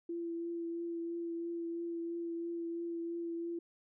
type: tone with vibrato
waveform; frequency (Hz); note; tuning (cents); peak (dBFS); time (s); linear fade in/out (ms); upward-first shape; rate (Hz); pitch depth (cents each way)
sine; 337.9; E4; +43; -36; 0.09-3.59; 5; triangle; 3; 18
effects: none